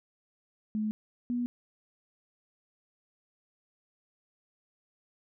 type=tone pair in turn; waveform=sine; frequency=214.6 / 242.9 Hz; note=A3 / B3; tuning=-43 / -29 cents; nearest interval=major second; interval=214 cents; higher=second; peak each=-28 dBFS; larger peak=neither; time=0.75-0.91 / 1.3-1.46 s; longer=neither; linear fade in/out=0 ms; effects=none